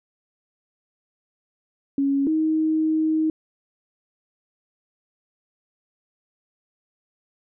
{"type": "tone pair in turn", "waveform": "sine", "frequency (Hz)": [277.2, 314.8], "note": ["C#4", "D#4"], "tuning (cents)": [0, 20], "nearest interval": "major second", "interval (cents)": 220, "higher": "second", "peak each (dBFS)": -18, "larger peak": "neither", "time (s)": [[1.98, 2.27], [2.27, 3.3]], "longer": "second", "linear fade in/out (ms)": 2, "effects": []}